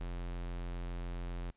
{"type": "tone", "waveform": "square", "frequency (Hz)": 43.65, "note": "F1", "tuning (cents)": 0, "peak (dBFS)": -38, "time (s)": [0, 1.51], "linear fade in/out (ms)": 10, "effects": ["pink hiss -75 dBFS RMS until 1.56 s", "resampled to 8000 Hz"]}